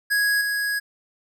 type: tone with level steps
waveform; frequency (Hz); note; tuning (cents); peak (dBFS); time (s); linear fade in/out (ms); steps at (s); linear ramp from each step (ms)
square; 1661.2; G#6; 0; -19 / -23; 0.1-0.8; 20; 0.41; 2
effects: none